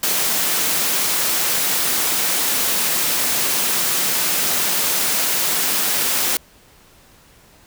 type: high-pass noise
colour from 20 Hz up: white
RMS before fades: -19 dBFS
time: 0.03-6.37 s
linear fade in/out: 2 ms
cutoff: 140 Hz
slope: 24 dB/octave
effects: pink hiss -50 dBFS RMS until 7.66 s